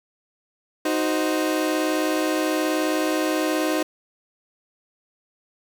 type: chord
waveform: 30% pulse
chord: C diminished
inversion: first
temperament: equal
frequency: 311.1 / 370 / 523.3 Hz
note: Eb4 / Gb4 / C5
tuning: 0 / 0 / 0 cents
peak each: -20 / -25 / -25 dBFS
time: 0.85-3.83 s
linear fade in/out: 5 ms
effects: none